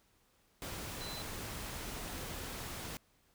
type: tone in noise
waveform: sine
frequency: 4028 Hz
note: B7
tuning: 33 cents sharp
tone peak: -45 dBFS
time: 1.01-1.22 s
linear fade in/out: 0 ms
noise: pink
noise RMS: -43 dBFS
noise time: 0.62-2.97 s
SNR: -5 dB
effects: pink hiss -71 dBFS RMS until 3.34 s